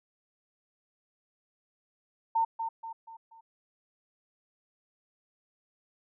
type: tone with echo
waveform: sine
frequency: 906 Hz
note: A#5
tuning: 50 cents flat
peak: -23 dBFS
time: 2.35-2.45 s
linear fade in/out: 10 ms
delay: 240 ms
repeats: 4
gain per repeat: -7 dB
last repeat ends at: 3.41 s
effects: none